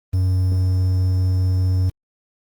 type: tone with quantisation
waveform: triangle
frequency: 92.5 Hz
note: F#2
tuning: in tune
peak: -13 dBFS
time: 0.13-1.9 s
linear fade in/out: 10 ms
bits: 7
effects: Opus 24 kbps